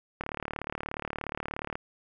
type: click train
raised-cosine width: 0.5 ms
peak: -18 dBFS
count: 58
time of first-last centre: 0.21-1.755 s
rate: 36.9 Hz
effects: none